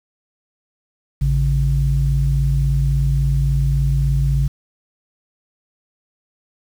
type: tone pair together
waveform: sine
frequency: 55.09 / 138.7 Hz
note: A1 / C#3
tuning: +3 / +1 cents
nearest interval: octave + major third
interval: 1598 cents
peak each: -16 dBFS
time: 1.21-4.48 s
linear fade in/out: 10 ms
effects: tanh soft clip ceiling -6 dBFS + 7-bit